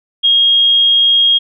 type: tone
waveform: sine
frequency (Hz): 3259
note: G#7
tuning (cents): -33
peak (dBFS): -7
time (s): 0.23-1.39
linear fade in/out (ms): 20
effects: none